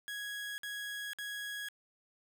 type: tone bursts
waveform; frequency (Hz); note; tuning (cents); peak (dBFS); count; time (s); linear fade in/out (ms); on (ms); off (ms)
30% pulse; 1661.2; G#6; 0; -36; 3; 0.08-1.686; 0; 500; 53
effects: none